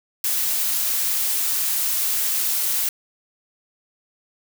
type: noise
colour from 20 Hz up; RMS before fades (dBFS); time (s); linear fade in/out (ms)
blue; -22; 0.24-2.89; 2
effects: none